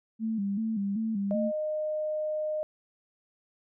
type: tone with vibrato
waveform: sine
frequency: 210.4 Hz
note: G#3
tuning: 23 cents sharp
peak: -27 dBFS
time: 0.19-1.52 s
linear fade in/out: 50 ms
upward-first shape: square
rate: 2.6 Hz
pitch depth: 96 cents each way
type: tone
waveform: sine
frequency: 614 Hz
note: D#5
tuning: 23 cents flat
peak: -28 dBFS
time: 1.31-2.63 s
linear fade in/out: 0 ms
effects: none